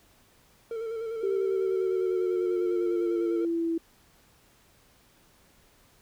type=tone with vibrato; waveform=triangle; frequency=452 Hz; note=A4; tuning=47 cents sharp; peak=-29 dBFS; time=0.71-3.45 s; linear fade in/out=2 ms; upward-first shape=square; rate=10 Hz; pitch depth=34 cents each way
type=exponential sweep; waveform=sine; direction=down; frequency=392 to 329.6 Hz; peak=-25 dBFS; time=1.23-3.78 s; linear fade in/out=5 ms
effects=pink hiss -61 dBFS RMS until 6.01 s